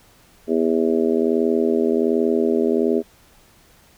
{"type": "harmonic tone", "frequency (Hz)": 81.3, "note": "E2", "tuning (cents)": -23, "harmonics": [3, 4, 5, 6, 7, 8], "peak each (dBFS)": [-21, -23, -19, -29, -29, -30], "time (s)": [0.47, 3.03], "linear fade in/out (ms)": 50, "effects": ["pink hiss -53 dBFS RMS until 3.97 s"]}